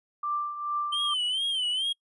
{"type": "tone with tremolo", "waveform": "sine", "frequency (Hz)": 1180, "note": "D6", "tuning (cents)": 8, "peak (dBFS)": -25, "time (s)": [0.23, 1.14], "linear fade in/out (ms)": 5, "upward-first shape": "triangle", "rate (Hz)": 2.3, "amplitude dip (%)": 70}
{"type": "tone with vibrato", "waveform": "triangle", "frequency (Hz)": 3096, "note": "G7", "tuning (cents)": -22, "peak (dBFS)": -24, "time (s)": [0.92, 1.93], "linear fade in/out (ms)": 10, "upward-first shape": "sine", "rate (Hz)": 2.3, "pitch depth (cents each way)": 99}
{"effects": ["noise-tail reverb RT60 0.1 s tail -26 dB re dry", "resampled to 24000 Hz"]}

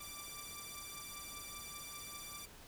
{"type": "beating tone pair", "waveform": "5% pulse", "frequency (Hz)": [1171, 1176.1], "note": ["D6", "D6"], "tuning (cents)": [-5, 2], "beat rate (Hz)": 5.1, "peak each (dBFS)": [-37, -38], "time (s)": [0, 2.46], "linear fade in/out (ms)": 10, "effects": ["pink hiss -57 dBFS RMS until 2.67 s"]}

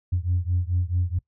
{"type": "beating tone pair", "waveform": "sine", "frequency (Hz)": [87.1, 91.7], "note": ["F2", "F#2"], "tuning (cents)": [-4, -15], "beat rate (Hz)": 4.6, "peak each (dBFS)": [-23, -24], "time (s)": [0.12, 1.19], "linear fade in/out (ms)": 10, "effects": ["noise-tail reverb RT60 0.1 s tail -22 dB re dry", "tanh soft clip ceiling -15 dBFS"]}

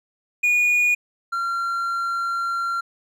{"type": "tone pair in turn", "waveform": "triangle", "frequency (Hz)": [2449, 1374.5], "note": ["D#7", "F6"], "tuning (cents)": [-28, -28], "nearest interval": "minor seventh", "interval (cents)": 1000, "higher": "first", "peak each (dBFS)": [-14, -20], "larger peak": "first", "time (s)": [[0.43, 0.95], [1.32, 2.81]], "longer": "second", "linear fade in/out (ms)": 10, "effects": []}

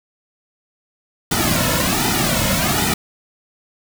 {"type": "noise with flanger", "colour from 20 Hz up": "pink", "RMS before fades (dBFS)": -18, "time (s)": [1.31, 2.94], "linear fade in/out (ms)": 5, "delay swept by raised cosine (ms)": [1.8, 2.57], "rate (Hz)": 1.3, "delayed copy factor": -0.95, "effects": []}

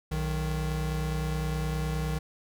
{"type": "tone pair together", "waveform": "square", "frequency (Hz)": [61.74, 155.58], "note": ["B1", "D#3"], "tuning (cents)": [0, 0], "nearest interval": "octave + major third", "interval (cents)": 1600, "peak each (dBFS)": [-32, -31], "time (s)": [0.11, 2.19], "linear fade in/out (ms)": 10, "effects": []}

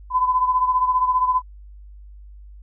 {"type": "beating tone pair", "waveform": "sine", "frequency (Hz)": [1008, 1023], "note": ["B5", "C6"], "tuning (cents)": [35, -39], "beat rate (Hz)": 15, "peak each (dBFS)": [-17, -23], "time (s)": [0.1, 1.42], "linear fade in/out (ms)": 50, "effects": ["added 50 Hz sine -39 dBFS peak until 2.62 s"]}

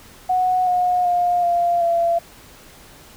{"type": "tone with pitch steps", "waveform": "sine", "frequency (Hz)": [736, 721.7, 707.7, 693.9, 680.4], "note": ["F#5", "F#5", "F5", "F5", "F5"], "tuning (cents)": [-9, -43, 23, -11, -45], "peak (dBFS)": -15, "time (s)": [0.29, 2.19], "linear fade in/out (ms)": 10, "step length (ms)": 380, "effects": ["pink hiss -45 dBFS RMS until 3.16 s"]}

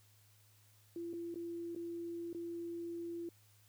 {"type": "tone with dropouts", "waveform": "sine", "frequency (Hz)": 340, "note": "F4", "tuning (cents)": -46, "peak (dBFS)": -40, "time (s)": [0.96, 3.29], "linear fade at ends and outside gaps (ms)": 2, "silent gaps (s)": [[1.131, 1.136], [1.343, 1.357], [1.75, 1.761], [2.33, 2.347]], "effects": ["added 104 Hz sine -66 dBFS peak until 3.68 s", "white hiss -69 dBFS RMS until 3.68 s"]}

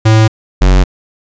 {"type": "tone pair in turn", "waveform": "square", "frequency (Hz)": [110, 46.44], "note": ["A2", "F#1"], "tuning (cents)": [0, 7], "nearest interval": "octave + minor third", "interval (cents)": 1493, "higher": "first", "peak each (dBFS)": -5, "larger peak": "neither", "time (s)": [[0.05, 0.28], [0.61, 0.84]], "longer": "neither", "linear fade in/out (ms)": 10, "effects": ["resampled to 16000 Hz"]}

